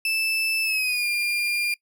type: tone with pitch glide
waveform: 35% pulse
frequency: 2637 to 2404 Hz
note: E7 to D7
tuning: 0 to +40 cents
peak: -20 dBFS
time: 0.05-1.74 s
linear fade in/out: 2 ms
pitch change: -160 cents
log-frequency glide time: 0.63-1.07 s
effects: noise-tail reverb RT60 0.1 s tail -22 dB re dry